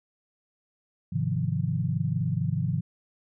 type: chord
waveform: sine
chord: F minor seventh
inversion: first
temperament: equal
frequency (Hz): 103.83 / 130.81 / 155.56 / 174.61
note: Ab2 / C3 / Eb3 / F3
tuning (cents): 0 / 0 / 0 / 0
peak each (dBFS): -31 / -29 / -29 / -31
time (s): 1.12-2.81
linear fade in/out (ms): 10
effects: none